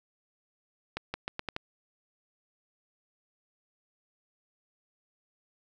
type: accelerating click train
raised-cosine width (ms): 0.3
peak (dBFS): -17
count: 6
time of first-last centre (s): 0.97-1.564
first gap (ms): 170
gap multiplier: 0.82
effects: none